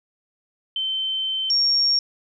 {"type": "tone pair in turn", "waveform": "sine", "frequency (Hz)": [3090, 5538], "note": ["G7", "F8"], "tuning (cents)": [-26, -15], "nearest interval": "minor seventh", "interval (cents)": 1011, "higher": "second", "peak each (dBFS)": [-22, -16], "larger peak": "second", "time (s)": [[0.76, 1.5], [1.5, 1.99]], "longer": "first", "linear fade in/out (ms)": 2, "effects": []}